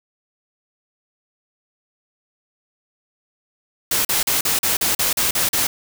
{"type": "noise bursts", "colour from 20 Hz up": "white", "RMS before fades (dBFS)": -19, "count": 10, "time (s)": [3.91, 5.67], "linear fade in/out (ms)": 5, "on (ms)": 140, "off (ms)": 40, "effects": []}